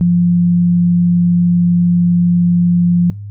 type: tone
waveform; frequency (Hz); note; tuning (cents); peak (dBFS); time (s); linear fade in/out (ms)
sine; 174.61; F3; 0; -8; 0.01-3.1; 0
effects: noise-tail reverb RT60 0.3 s tail -22 dB re dry + added 102 Hz sine -25 dBFS peak until 3.3 s